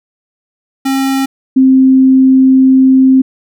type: tone pair in turn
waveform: square / sine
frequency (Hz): 269.1 / 262.8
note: C4 / C4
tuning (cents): +49 / +8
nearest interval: unison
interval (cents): 41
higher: first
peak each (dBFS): -11 / -3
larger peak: second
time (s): 0.85-1.26 / 1.56-3.22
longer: second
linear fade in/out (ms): 10
effects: none